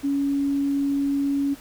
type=tone; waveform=sine; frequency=280 Hz; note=C#4; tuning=18 cents sharp; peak=-20 dBFS; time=0.03-1.55 s; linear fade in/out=20 ms; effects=pink hiss -46 dBFS RMS until 1.6 s